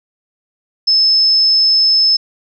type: tone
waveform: sine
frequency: 5230 Hz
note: E8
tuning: 15 cents flat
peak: -8 dBFS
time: 0.87-2.17 s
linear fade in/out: 10 ms
effects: none